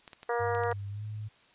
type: clicks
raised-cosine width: 0.2 ms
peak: -28 dBFS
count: 6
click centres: 0.078 / 0.132 / 0.231 / 0.55 / 0.636 / 0.715 s
type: harmonic tone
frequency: 237.3 Hz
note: A#3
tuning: 31 cents sharp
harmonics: 2 / 3 / 4 / 5 / 6 / 7 / 8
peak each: -30 / -34 / -36 / -38 / -40 / -41 / -42 dBFS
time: 0.29-0.73 s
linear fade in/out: 5 ms
type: tone with pitch glide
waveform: sine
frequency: 100 to 106.56 Hz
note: G2 to G#2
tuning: +35 to +45 cents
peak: -35 dBFS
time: 0.39-1.29 s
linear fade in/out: 20 ms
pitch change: +110 cents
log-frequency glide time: 0.89-1.04 s
effects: white hiss -61 dBFS RMS until 1.54 s + resampled to 8000 Hz